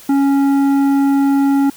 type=tone with tanh clipping; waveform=triangle; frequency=277.2 Hz; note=C#4; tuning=in tune; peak=-12 dBFS; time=0.09-1.7 s; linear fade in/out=5 ms; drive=14 dB; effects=white hiss -40 dBFS RMS until 1.76 s